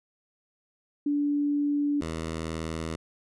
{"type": "tone pair in turn", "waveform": ["sine", "10% pulse"], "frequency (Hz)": [289.8, 80.83], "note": ["D4", "E2"], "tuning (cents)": [-23, -33], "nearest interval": "octave + minor seventh", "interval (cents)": 2210, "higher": "first", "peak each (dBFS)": -23, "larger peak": "neither", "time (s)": [[1.06, 2.01], [2.01, 2.96]], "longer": "neither", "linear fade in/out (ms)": 5, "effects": ["resampled to 24000 Hz"]}